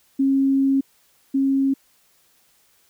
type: tone pair in turn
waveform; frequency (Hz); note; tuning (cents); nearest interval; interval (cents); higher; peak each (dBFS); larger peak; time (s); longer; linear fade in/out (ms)
sine; 271.4 / 271.4; C#4 / C#4; -36 / -36; unison; 0; neither; -15 / -16; first; 0.19-0.81 / 1.34-1.74; first; 10
effects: white hiss -60 dBFS RMS until 2.89 s